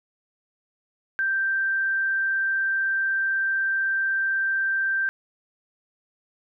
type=tone; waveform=sine; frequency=1569 Hz; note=G6; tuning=1 cent sharp; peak=-21 dBFS; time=1.19-5.09 s; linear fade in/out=0 ms; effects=none